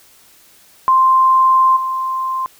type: tone with level steps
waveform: sine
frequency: 1046.5 Hz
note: C6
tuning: in tune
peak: -8 / -17 dBFS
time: 0.88-2.46 s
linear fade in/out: 0 ms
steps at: 1.76 s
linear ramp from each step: 10 ms
effects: white hiss -48 dBFS RMS until 2.59 s